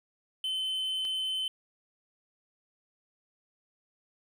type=tone; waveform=triangle; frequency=3061 Hz; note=G7; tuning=42 cents flat; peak=-28 dBFS; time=0.44-1.48 s; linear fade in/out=2 ms
type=click; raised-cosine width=0.2 ms; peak=-29 dBFS; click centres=1.051 s
effects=none